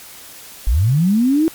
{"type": "linear sweep", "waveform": "sine", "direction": "up", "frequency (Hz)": [44, 331], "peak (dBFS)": -11, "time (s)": [0.67, 1.48], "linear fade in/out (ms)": 0, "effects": ["white hiss -38 dBFS RMS until 1.54 s", "MP3 96 kbps"]}